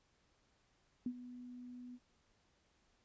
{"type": "tone with ADSR envelope", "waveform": "sine", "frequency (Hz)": 246.9, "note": "B3", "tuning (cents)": 0, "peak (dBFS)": -34, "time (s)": [1.06, 1.99], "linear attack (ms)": 3, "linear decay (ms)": 64, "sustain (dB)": -14, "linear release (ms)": 47, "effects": ["pink hiss -75 dBFS RMS until 3.04 s", "resampled to 16000 Hz"]}